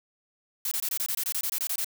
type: noise bursts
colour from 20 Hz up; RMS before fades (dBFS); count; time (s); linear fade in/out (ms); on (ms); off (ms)
blue; -29; 14; 0.65-1.845; 2; 64; 23
effects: none